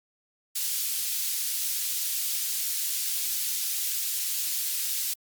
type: high-pass noise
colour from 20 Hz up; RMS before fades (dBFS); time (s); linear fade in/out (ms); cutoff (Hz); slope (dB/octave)
white; -29; 0.55-5.14; 10; 3500; 12
effects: Opus 48 kbps